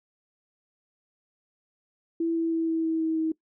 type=tone with pitch steps; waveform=sine; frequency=331.5 / 329.4 / 327.3 / 325.2 / 323.2 / 321.1 / 319.1 Hz; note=E4 / E4 / E4 / E4 / E4 / E4 / D#4; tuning=+10 / -1 / -12 / -23 / -34 / -45 / +44 cents; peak=-23 dBFS; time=2.2-3.32 s; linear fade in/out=5 ms; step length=160 ms; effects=noise-tail reverb RT60 0.1 s tail -21 dB re dry